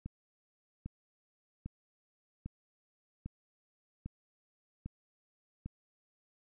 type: click train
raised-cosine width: 5 ms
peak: -28 dBFS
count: 8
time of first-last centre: 0.06-5.66 s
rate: 1.25 Hz
effects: none